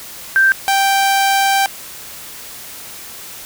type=tone pair in turn; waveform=sine / sawtooth; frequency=1568 / 784 Hz; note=G6 / G5; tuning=0 / 0 cents; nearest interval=octave; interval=1200 cents; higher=first; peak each=-8 dBFS; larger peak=neither; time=0.36-0.52 / 0.68-1.66 s; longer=second; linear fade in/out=0 ms; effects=white hiss -33 dBFS RMS until 3.45 s